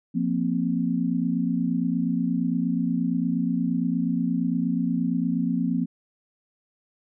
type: chord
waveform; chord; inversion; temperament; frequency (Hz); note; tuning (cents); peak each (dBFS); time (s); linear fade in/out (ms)
sine; F suspended fourth; none; equal; 174.61 / 233.1 / 261.6; F3 / Bb3 / C4; 0 / 0 / 0; -26; 0.14-5.86; 20
effects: none